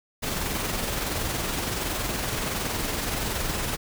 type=noise with amplitude modulation; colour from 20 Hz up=pink; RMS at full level=-27 dBFS; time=0.22-3.77 s; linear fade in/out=20 ms; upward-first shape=sine; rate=21.4 Hz; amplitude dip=35%; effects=none